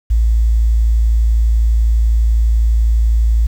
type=tone; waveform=sine; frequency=56 Hz; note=A1; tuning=31 cents sharp; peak=-9 dBFS; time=0.1-3.47 s; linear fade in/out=10 ms; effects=7-bit